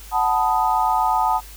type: chord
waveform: sine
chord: B dominant seventh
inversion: second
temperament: equal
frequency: 740 / 880 / 987.8 / 1244.5 Hz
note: F#5 / A5 / B5 / D#6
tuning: 0 / 0 / 0 / 0 cents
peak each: -22 / -19 / -24 / -24 dBFS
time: 0.11-1.41 s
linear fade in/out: 50 ms
effects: added 50 Hz sine -39 dBFS peak until 1.56 s + white hiss -43 dBFS RMS until 1.56 s